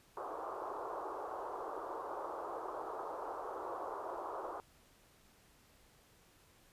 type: band-pass noise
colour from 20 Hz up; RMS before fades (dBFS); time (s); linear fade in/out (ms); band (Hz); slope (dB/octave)
white; -43; 0.17-4.6; 0; 340 to 1200; 48
effects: pink hiss -66 dBFS RMS until 6.72 s + resampled to 32000 Hz